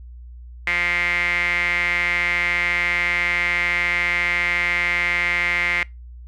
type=tone with band-pass filter; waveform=sawtooth; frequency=174.61 Hz; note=F3; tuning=in tune; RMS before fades=-21 dBFS; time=0.67-5.83 s; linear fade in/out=2 ms; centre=2100 Hz; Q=9.5; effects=noise-tail reverb RT60 0.2 s tail -23 dB re dry + added 60 Hz sine -36 dBFS peak until 6.27 s